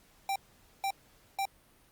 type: tone bursts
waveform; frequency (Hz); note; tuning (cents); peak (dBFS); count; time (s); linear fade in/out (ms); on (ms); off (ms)
square; 784; G5; 0; -30; 3; 0.29-1.454; 2; 68; 480
effects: pink hiss -63 dBFS RMS until 1.91 s + Opus 48 kbps